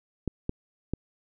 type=clicks; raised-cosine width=3 ms; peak=-15 dBFS; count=3; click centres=0.277 / 0.494 / 0.936 s; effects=none